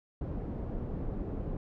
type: low-pass noise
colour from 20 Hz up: pink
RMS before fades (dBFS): -36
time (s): 0.21-1.57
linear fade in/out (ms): 2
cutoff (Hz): 430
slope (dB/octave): 12
effects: none